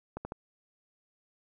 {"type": "clicks", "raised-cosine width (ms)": 1, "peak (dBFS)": -23, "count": 3, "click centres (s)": [0.17, 0.25, 0.321], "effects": []}